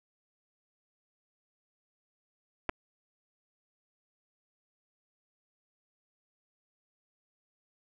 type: clicks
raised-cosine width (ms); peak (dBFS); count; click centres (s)
0.5; -16; 2; 2.692 / 2.695
effects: none